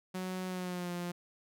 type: tone with pitch glide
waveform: sawtooth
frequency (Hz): 185 to 175.53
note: F#3 to F3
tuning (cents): 0 to +9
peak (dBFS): -32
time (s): 0.14-1.12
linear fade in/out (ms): 10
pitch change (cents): -91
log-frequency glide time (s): 0.47-0.92
effects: none